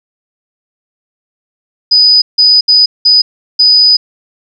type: tone bursts at uneven times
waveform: sine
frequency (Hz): 4978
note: D#8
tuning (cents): 0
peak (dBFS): -3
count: 5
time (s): 1.91-2.22 / 2.38-2.61 / 2.68-2.86 / 3.05-3.22 / 3.59-3.97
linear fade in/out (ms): 10
effects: none